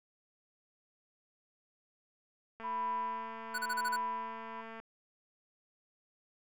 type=click train; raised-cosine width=0.5 ms; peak=-33 dBFS; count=496; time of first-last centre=2.6-4.8 s; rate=225 Hz
type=tone with tremolo; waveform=sine; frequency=988 Hz; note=B5; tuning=in tune; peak=-32 dBFS; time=2.63-4.62 s; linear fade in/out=20 ms; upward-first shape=sine; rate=0.96 Hz; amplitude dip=80%
type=tone bursts; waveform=square; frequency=1480 Hz; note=F#6; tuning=in tune; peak=-34 dBFS; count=6; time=3.54-3.965 s; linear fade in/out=10 ms; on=45 ms; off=31 ms
effects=none